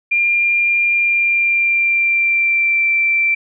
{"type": "tone with pitch glide", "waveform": "sine", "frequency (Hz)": [2396, 2345], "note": ["D7", "D7"], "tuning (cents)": [34, -3], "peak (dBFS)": -12, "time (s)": [0.11, 3.35], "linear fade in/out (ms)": 10, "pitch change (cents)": -37, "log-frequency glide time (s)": [0.94, 2.89], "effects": []}